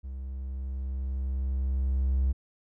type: tone with level ramp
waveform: triangle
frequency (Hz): 65.9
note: C2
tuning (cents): +13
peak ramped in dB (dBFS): -33 to -19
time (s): 0.03-2.33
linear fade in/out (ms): 20
effects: tanh soft clip ceiling -16 dBFS